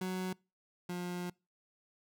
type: tone pair in turn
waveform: 30% pulse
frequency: 185.2 / 177.62 Hz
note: F#3 / F3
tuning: +2 / +30 cents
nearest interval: minor second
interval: 72 cents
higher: first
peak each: -32 / -34 dBFS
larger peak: first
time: 0.01-0.33 / 0.89-1.3 s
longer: second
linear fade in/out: 5 ms
effects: noise-tail reverb RT60 0.3 s tail -26 dB re dry